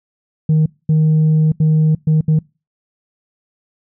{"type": "tone bursts at uneven times", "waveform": "sine", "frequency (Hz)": 156, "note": "D#3", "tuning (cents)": 5, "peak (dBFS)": -7, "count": 5, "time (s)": [[0.49, 0.66], [0.89, 1.52], [1.6, 1.95], [2.07, 2.21], [2.28, 2.39]], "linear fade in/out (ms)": 5, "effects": ["noise-tail reverb RT60 0.3 s tail -26 dB re dry", "tanh soft clip ceiling -8 dBFS"]}